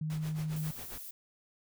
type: tone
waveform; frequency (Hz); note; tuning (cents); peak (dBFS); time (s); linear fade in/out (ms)
sine; 155.56; D#3; 0; -32; 0.01-0.71; 5
type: noise with tremolo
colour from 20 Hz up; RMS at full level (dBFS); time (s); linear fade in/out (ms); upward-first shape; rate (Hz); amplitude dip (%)
pink; -46; 0.1-0.98; 0; sine; 7.4; 80
type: noise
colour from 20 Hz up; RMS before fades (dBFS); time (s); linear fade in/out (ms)
violet; -45; 0.56-1.11; 5
effects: none